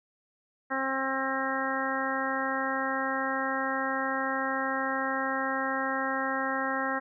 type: harmonic tone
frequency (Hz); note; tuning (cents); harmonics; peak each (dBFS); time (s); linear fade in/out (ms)
266.8; C4; +34; 1 / 2 / 3 / 4 / 5 / 6 / 7; -35 / -35 / -35 / -35 / -35 / -35 / -35; 0.7-7; 20
effects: none